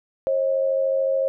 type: tone pair together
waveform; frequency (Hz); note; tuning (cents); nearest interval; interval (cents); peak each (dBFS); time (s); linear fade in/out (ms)
sine; 538 / 631.7; C5 / D#5; +48 / +26; minor third; 278; -19 / -27; 0.27-1.28; 0
effects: none